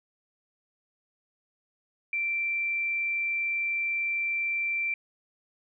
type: tone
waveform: sine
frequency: 2349 Hz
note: D7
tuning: in tune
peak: -26 dBFS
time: 2.13-4.94 s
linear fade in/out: 2 ms
effects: none